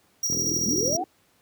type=tone with tremolo; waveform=square; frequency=5690 Hz; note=F8; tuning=31 cents sharp; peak=-23 dBFS; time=0.23-0.97 s; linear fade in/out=5 ms; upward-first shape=square; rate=13 Hz; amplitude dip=30%
type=click train; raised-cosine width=3 ms; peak=-19 dBFS; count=28; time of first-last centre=0.3-0.951 s; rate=41.5 Hz
type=band-pass noise; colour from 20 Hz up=white; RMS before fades=-36 dBFS; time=0.33-1.04 s; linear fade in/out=0 ms; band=290 to 390 Hz; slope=48 dB/octave
type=linear sweep; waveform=sine; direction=up; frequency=185 to 786 Hz; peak=-26 dBFS; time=0.66-1.04 s; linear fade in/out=10 ms
effects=pink hiss -63 dBFS RMS until 1.41 s + high-pass 100 Hz 12 dB/octave